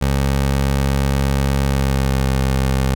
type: tone with pitch glide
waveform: 20% pulse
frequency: 68.4 to 66.34 Hz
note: C#2 to C2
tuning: -23 to +25 cents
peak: -10 dBFS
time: 0.01-2.95 s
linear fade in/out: 10 ms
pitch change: -52 cents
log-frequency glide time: 1.64-2.21 s
effects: none